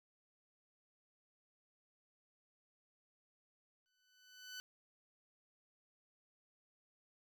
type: tone with exponential growth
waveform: 15% pulse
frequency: 1500 Hz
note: F#6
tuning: 23 cents sharp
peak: -38 dBFS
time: 3.86-4.6 s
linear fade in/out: 0 ms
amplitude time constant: 160 ms
effects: none